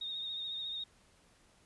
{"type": "tone with vibrato", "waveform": "sine", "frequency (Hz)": 3706, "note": "A#7", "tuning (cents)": -11, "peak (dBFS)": -37, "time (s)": [0.01, 0.84], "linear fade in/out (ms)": 5, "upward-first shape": "sine", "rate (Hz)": 14, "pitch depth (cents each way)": 35, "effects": ["pink hiss -66 dBFS RMS until 1.65 s", "resampled to 24000 Hz"]}